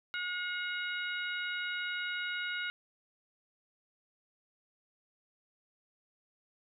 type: harmonic tone with a mistuned harmonic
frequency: 720 Hz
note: F#5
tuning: 47 cents flat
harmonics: 2 / 3 / 4 / 5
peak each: -36 / -40 / -42 / -44 dBFS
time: 0.14-2.7 s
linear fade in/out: 0 ms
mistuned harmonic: 5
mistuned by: +87 cents
effects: none